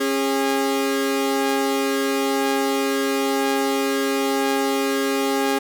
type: tone pair together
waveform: sawtooth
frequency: 272.8 / 408.7 Hz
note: C#4 / G#4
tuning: -28 / -28 cents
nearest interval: perfect fifth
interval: 700 cents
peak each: -18 dBFS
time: 0-5.59 s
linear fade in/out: 10 ms
effects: none